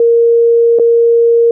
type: tone with dropouts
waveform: sine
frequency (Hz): 466.2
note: A#4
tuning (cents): 0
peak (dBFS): -5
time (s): 0-1.51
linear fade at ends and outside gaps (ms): 2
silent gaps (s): 0.788-0.796
effects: none